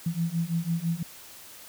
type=beating tone pair; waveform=sine; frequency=164.2 / 170.2 Hz; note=E3 / F3; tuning=-6 / -44 cents; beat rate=6 Hz; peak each=-29 / -28 dBFS; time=0.06-1.03 s; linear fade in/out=5 ms; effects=white hiss -47 dBFS RMS until 1.68 s